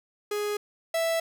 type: tone pair in turn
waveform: 45% pulse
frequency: 415.5 / 659.6 Hz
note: G#4 / E5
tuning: +1 / +1 cents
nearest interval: minor sixth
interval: 800 cents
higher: second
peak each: -27 / -24 dBFS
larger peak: second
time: 0.31-0.57 / 0.94-1.2 s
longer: neither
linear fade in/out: 5 ms
effects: none